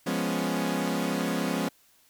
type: chord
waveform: sawtooth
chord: C# dominant seventh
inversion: first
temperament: equal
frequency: 174.61 / 207.7 / 246.9 / 277.2 Hz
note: E#3 / G#3 / B3 / C#4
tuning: 0 / 0 / 0 / 0 cents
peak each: -28 dBFS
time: 0.06-1.69 s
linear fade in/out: 10 ms
effects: white hiss -62 dBFS RMS until 2.09 s